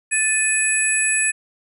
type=tone cluster; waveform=sine; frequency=1750 / 2495 / 7920 / 10130 Hz; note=A6 / D#7 / B8 / D#9; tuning=-10 / +4 / +4 / +30 cents; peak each=-22 dBFS; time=0.11-1.32 s; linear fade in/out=20 ms; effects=none